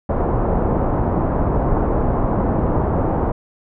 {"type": "low-pass noise", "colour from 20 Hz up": "pink", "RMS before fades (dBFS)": -18, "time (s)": [0.09, 3.32], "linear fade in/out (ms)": 5, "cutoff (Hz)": 1000, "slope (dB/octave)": 24, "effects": []}